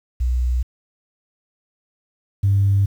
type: tone pair in turn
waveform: sine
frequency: 61.74 / 99.09 Hz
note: B1 / G2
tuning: 0 / +19 cents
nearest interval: minor sixth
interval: 819 cents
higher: second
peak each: -16 / -12 dBFS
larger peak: second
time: 0.2-0.63 / 2.43-2.86 s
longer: neither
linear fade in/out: 10 ms
effects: tanh soft clip ceiling -9 dBFS + 8-bit